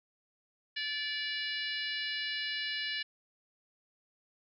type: harmonic tone with a mistuned harmonic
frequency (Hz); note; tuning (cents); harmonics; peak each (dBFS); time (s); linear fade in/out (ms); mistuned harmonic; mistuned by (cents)
580; D5; -22; 3 / 4 / 5 / 6 / 7 / 8 / 9; -38 / -42 / -39 / -46 / -40 / -47 / -46; 0.76-3.03; 10; 8; +16
effects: none